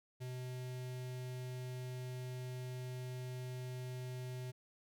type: tone with notch filter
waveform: square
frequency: 126.6 Hz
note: B2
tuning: 43 cents sharp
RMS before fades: -44 dBFS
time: 0.2-4.52 s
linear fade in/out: 20 ms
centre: 1200 Hz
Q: 1.7
effects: none